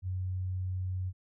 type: tone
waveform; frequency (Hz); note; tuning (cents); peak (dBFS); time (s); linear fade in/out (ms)
sine; 92.5; F#2; 0; -31; 0.02-1.13; 50
effects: none